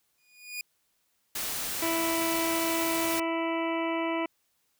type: tone with exponential growth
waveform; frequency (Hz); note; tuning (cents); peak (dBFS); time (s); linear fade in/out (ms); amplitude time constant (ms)
sawtooth; 2454; D#7; -25; -28; 0.18-0.61; 2; 93
type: noise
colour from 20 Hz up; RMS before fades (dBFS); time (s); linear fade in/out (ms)
white; -33; 1.35-3.2; 5
type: harmonic tone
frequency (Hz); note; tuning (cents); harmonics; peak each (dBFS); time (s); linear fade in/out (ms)
330; E4; +2; 1 / 2 / 3 / 4 / 6 / 7 / 8 / 9; -30 / -33 / -34 / -41 / -40 / -39 / -43 / -44; 1.82-4.26; 5
effects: white hiss -73 dBFS RMS until 4.79 s